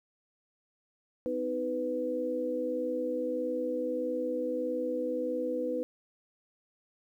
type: tone cluster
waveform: sine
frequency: 254 / 315.6 / 498.1 Hz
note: B3 / D#4 / B4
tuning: +49 / +25 / +15 cents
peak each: -37 / -36 / -31 dBFS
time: 1.26-5.83 s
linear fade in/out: 0 ms
effects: 11-bit